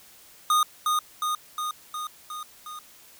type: tone with echo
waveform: square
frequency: 1231 Hz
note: D#6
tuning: 19 cents flat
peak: -19 dBFS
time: 0.5-0.63 s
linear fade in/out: 2 ms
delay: 360 ms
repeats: 6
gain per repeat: -3 dB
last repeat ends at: 2.79 s
effects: white hiss -52 dBFS RMS until 3.19 s